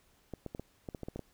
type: clicks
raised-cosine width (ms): 2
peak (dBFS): -26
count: 10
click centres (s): 0.337 / 0.463 / 0.549 / 0.596 / 0.888 / 0.948 / 1.033 / 1.085 / 1.16 / 1.193
effects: pink hiss -68 dBFS RMS until 1.33 s